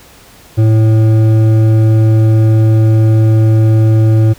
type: tone with hard clipping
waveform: sine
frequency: 110.2 Hz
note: A2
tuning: 3 cents sharp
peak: -7 dBFS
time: 0.57-4.34 s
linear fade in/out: 20 ms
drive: 9 dB
effects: pink hiss -40 dBFS RMS until 4.38 s